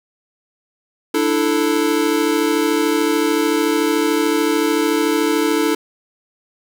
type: chord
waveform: square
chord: D suspended second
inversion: none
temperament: equal with one note detuned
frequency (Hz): 296 / 329.6 / 440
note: D4 / E4 / A4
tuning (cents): +14 / 0 / 0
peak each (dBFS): -20 / -20 / -20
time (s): 1.14-5.75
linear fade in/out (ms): 5
effects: none